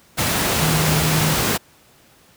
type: tone in noise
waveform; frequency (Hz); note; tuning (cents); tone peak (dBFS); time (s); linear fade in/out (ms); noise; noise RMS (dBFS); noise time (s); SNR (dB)
sine; 156.1; D#3; +6; -18; 0.59-1.35; 20; pink; -19; 0.17-1.58; -2
effects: pink hiss -52 dBFS RMS until 2.36 s + high-pass 80 Hz 12 dB/octave